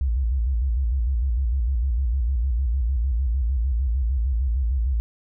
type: tone with vibrato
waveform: sine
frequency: 61.74 Hz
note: B1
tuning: in tune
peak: -19 dBFS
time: 0.01-5 s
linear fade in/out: 0 ms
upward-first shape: square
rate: 6.6 Hz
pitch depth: 150 cents each way
effects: none